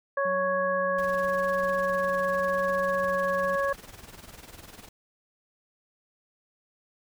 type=harmonic tone; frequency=555 Hz; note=C#5; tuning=2 cents sharp; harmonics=1 / 2 / 3; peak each=-26 / -29 / -31 dBFS; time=0.17-3.73 s; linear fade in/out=5 ms
type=tone with vibrato; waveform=triangle; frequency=184.7 Hz; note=F#3; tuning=3 cents flat; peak=-36 dBFS; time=0.25-3.56 s; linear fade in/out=5 ms; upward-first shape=sine; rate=16 Hz; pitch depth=17 cents each way
type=noise with tremolo; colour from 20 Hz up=pink; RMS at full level=-44 dBFS; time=0.98-4.89 s; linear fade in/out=5 ms; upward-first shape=sine; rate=20 Hz; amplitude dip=70%
effects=none